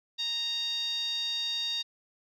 10% pulse tone with band-pass filter, 929 Hz, A#5, 6 cents flat, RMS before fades -32 dBFS, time 0.18-1.83 s, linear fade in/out 20 ms, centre 4000 Hz, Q 9.4, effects none

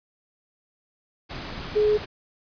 sine tone in noise, 422.2 Hz, G#4, 29 cents sharp, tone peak -17 dBFS, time 1.75-1.98 s, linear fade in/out 20 ms, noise pink, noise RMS -35 dBFS, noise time 1.29-2.06 s, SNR +15 dB, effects resampled to 11025 Hz

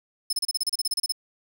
sawtooth tone bursts, 5210 Hz, E8, 21 cents flat, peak -20 dBFS, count 14, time 0.3-1.122 s, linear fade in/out 5 ms, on 29 ms, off 32 ms, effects none

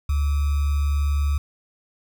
sine tone with sample-and-hold, 72 Hz, D2, 34 cents flat, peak -18 dBFS, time 0.09-1.38 s, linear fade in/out 5 ms, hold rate 1225 Hz, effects none

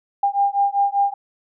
sine beating tone pair, 799 / 804.1 Hz, G5 / G5, +33 / +44 cents, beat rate 5.1 Hz, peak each -19 dBFS, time 0.23-1.14 s, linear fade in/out 5 ms, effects none

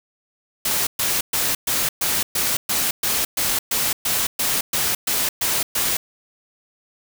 white noise bursts, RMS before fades -21 dBFS, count 16, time 0.65-5.97 s, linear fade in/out 5 ms, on 220 ms, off 120 ms, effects none

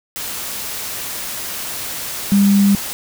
sine tone in noise, 200 Hz, G3, 35 cents sharp, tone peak -9 dBFS, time 2.32-2.75 s, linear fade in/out 0 ms, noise white, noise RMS -26 dBFS, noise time 0.16-2.93 s, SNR +14 dB, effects none

